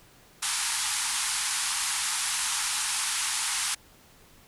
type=band-pass noise; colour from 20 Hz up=white; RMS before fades=-29 dBFS; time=0.42-3.75 s; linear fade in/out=10 ms; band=800 to 11000 Hz; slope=96 dB/octave; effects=pink hiss -56 dBFS RMS until 4.47 s